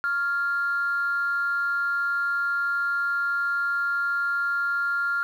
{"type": "tone with amplitude modulation", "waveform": "sine", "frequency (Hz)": 1396.9, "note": "F6", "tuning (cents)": 0, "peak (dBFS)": -19, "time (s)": [0.04, 5.23], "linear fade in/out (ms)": 0, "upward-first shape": "sine", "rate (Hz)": 283, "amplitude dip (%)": 55, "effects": ["tanh soft clip ceiling -17 dBFS", "9-bit"]}